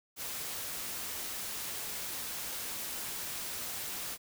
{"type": "noise", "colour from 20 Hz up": "white", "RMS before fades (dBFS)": -39, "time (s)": [0.16, 4.18], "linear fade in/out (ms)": 50, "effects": []}